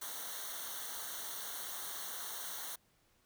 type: noise with comb filter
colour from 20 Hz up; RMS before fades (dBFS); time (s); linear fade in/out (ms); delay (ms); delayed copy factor
white; -43; 0.01-2.76; 10; 0.4; -0.9
effects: pink hiss -72 dBFS RMS until 3.25 s